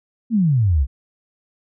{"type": "exponential sweep", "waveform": "sine", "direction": "down", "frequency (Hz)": [242.5, 60.6], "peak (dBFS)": -13, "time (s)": [0.3, 0.87], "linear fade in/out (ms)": 50, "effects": []}